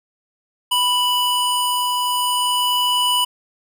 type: tone pair together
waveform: square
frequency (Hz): 987.8 / 2963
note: B5 / F#7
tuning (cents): 0 / +2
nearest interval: octave + perfect fifth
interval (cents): 1902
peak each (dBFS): -20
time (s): 0.71-3.25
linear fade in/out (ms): 10
effects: none